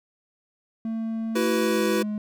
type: tone with pitch glide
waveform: triangle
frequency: 224.4 to 210.6 Hz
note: A3 to G#3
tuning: +34 to +24 cents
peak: -24 dBFS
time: 0.85-2.18 s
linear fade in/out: 2 ms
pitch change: -110 cents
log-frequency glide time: 1.5-1.88 s
type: chord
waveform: square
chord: E suspended second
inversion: none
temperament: equal with one note detuned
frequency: 329.6 / 377.1 / 493.9 Hz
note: E4 / F#4 / B4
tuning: 0 / +33 / 0 cents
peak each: -27 dBFS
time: 1.35-2.03 s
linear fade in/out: 10 ms
effects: none